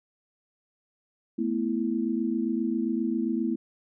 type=chord; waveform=sine; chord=A suspended second; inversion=none; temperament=just; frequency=220 / 247.5 / 330 Hz; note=A3 / B3 / E4; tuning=0 / +4 / +2 cents; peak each=-29 dBFS; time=1.38-3.56 s; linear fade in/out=10 ms; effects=none